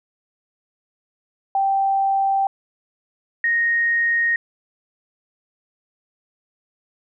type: tone pair in turn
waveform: sine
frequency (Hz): 782 / 1864.4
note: G5 / A#6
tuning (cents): -4 / 0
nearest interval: octave + minor third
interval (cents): 1504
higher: second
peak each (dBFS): -16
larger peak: neither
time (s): 1.55-2.47 / 3.44-4.36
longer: neither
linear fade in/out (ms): 2
effects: none